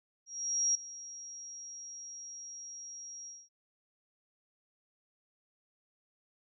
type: tone with ADSR envelope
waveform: sine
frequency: 5650 Hz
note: F8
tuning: 19 cents sharp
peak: -25 dBFS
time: 0.26-3.49 s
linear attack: 490 ms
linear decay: 4 ms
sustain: -18 dB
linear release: 220 ms
effects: none